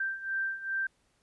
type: beating tone pair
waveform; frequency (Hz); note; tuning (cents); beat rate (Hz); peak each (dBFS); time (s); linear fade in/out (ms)
sine; 1568 / 1570.5; G6 / G6; 0 / +3; 2.5; -36 / -32; 0-0.87; 5
effects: pink hiss -71 dBFS RMS until 1.22 s + resampled to 24000 Hz